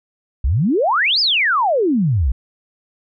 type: exponential two-way sweep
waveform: sine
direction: up then down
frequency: 55 to 5280 to 55 Hz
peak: -13 dBFS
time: 0.44-2.32 s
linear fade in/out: 5 ms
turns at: 1.2 s
effects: none